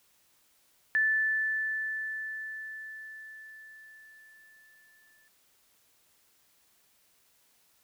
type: tone with exponential decay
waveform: sine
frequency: 1753 Hz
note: A6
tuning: 7 cents flat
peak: -22 dBFS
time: 0.95-5.28 s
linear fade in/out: 0 ms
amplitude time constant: 940 ms
effects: white hiss -67 dBFS RMS until 7.83 s